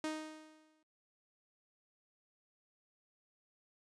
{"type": "tone with exponential decay", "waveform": "sawtooth", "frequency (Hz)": 311.1, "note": "D#4", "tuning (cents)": 0, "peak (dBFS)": -31, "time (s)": [0.04, 0.83], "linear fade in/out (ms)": 2, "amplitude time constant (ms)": 170, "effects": ["noise-tail reverb RT60 0.1 s tail -20 dB re dry", "resampled to 22050 Hz"]}